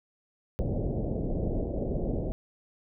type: low-pass noise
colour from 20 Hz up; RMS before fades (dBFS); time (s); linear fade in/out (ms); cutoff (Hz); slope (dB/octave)
pink; -30; 0.59-2.32; 0; 640; 48
effects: none